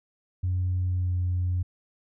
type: tone with pitch glide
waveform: sine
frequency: 91.1 to 89.95 Hz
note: F#2 to F#2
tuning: -26 to -48 cents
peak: -22 dBFS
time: 0.43-1.63 s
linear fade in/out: 10 ms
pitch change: -22 cents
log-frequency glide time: 0.84-1.16 s
effects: tanh soft clip ceiling -20 dBFS